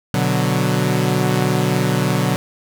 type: chord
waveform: sawtooth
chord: B minor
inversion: none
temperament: equal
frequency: 123.47 / 146.83 / 185 Hz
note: B2 / D3 / F#3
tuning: 0 / 0 / 0 cents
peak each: -16 dBFS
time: 0.14-2.36 s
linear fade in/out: 0 ms
effects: none